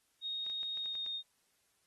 sine tone with pitch glide, 3728 to 3692 Hz, A#7 to A#7, -1 to -17 cents, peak -36 dBFS, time 0.21-1.23 s, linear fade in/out 50 ms, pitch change -16 cents, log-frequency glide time 0.79-1.07 s
clicks, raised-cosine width 0.2 ms, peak -37 dBFS, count 7, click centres 0.465 / 0.499 / 0.631 / 0.773 / 0.859 / 0.953 / 1.063 s
effects white hiss -75 dBFS RMS until 1.86 s + AAC 32 kbps

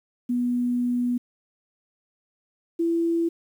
sine tone pair in turn, 244.5 / 335 Hz, B3 / E4, -17 / +28 cents, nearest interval perfect fourth, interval 545 cents, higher second, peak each -21 / -20 dBFS, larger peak second, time 0.29-1.18 / 2.79-3.29 s, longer first, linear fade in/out 10 ms, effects 9-bit

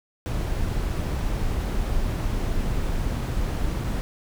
brown noise with dropouts, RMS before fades -25 dBFS, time 0.26-4.01 s, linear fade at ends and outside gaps 0 ms, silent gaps 3.84-3.844 s, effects none

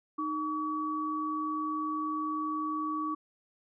sine tone pair together, 308.4 / 1137 Hz, D#4 / C#6, -15 / +44 cents, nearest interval octave + major seventh, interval 2259 cents, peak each -34 / -32 dBFS, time 0.18-3.15 s, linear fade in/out 10 ms, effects none

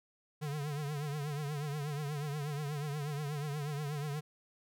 square tone with vibrato, 146.83 Hz, D3, in tune, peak -36 dBFS, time 0.41-4.21 s, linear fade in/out 20 ms, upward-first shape triangle, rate 8.3 Hz, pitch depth 100 cents each way, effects none

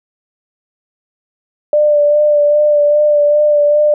sine tone with vibrato, 592 Hz, D5, 14 cents sharp, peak -7 dBFS, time 1.73-3.94 s, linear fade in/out 2 ms, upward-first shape sine, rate 2.5 Hz, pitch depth 22 cents each way, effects none

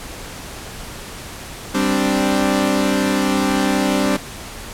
sawtooth chord, G suspended fourth, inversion none, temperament equal, 196 / 261.6 / 293.7 Hz, G3 / C4 / D4, 0 / 0 / 0 cents, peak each -16 dBFS, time 1.74-4.17 s, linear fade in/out 10 ms, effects pink hiss -33 dBFS RMS until 4.73 s + low-pass 12000 Hz 12 dB/octave

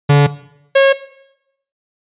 45% pulse tone pair in turn, 143.7 / 545.4 Hz, D3 / C#5, -37 / -28 cents, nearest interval octave + major seventh, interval 2309 cents, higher second, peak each -6 dBFS, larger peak neither, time 0.09-0.27 / 0.75-0.93 s, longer neither, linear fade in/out 10 ms, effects noise-tail reverb RT60 0.8 s tail -17 dB re dry + resampled to 8000 Hz

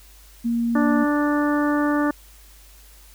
sine tone, 234 Hz, A#3, 7 cents sharp, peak -19 dBFS, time 0.44-1.05 s, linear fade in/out 20 ms
harmonic tone, 293.7 Hz, D4, in tune, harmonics 1 / 2 / 3 / 4 / 5 / 6, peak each -19 / -27 / -30 / -28 / -31 / -32 dBFS, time 0.75-2.11 s, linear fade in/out 5 ms
effects added 50 Hz sine -47 dBFS peak until 3.14 s + white hiss -51 dBFS RMS until 3.14 s

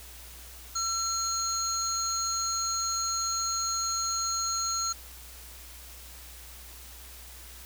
sine tone cluster, 1343 / 4205 / 6650 Hz, E6 / C8 / G#8, +32 / +8 / +1 cents, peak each -33 / -33 / -30 dBFS, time 0.75-4.93 s, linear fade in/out 10 ms, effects added 61 Hz sine -48 dBFS peak until 7.65 s + white hiss -48 dBFS RMS until 7.65 s

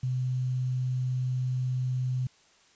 sine tone with quantisation, 127.4 Hz, C3, 46 cents flat, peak -26 dBFS, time 0.03-2.27 s, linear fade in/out 5 ms, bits 9, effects white hiss -61 dBFS RMS until 2.75 s + resampled to 16000 Hz

